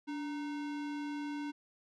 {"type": "tone with sample-and-hold", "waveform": "sine", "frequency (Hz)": 290.7, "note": "D4", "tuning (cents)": -18, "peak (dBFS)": -36, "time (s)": [0.07, 1.52], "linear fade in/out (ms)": 20, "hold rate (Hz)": 1225, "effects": ["low-pass 4000 Hz 12 dB/octave"]}